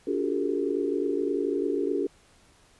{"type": "tone cluster", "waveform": "sine", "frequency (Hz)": [287, 351.4, 374.7, 402.9, 450], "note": ["D4", "F4", "F#4", "G4", "A4"], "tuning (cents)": [-40, 11, 22, 48, 39], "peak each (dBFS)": [-30, -31, -35, -29, -32], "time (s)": [0.07, 2.07], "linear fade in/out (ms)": 5, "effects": ["pink hiss -59 dBFS RMS until 2.79 s", "resampled to 24000 Hz"]}